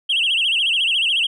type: tone with vibrato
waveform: sine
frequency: 2960 Hz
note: F#7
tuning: in tune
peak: -14 dBFS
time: 0.09-1.27 s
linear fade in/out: 10 ms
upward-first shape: sine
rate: 14 Hz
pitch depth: 190 cents each way
effects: tanh soft clip ceiling -13 dBFS